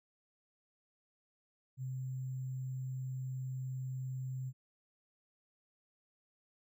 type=tone with sample-and-hold; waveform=sine; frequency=130.2 Hz; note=C3; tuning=8 cents flat; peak=-37 dBFS; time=1.77-4.53 s; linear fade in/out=50 ms; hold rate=7350 Hz; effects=none